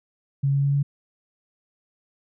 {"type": "tone with pitch steps", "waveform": "sine", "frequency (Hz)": [138.59, 139.55, 140.52, 141.5], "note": ["C#3", "C#3", "C#3", "C#3"], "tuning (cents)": [0, 12, 24, 36], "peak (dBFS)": -18, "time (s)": [0.43, 0.83], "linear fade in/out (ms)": 10, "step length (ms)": 100, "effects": []}